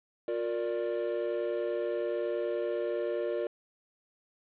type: chord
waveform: triangle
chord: Bb major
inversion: second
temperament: equal with one note detuned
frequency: 356.6 / 466.2 / 587.3 Hz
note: F4 / Bb4 / D5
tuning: +36 / 0 / 0 cents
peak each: -32 dBFS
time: 0.28-3.47 s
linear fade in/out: 2 ms
effects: resampled to 8000 Hz + 9-bit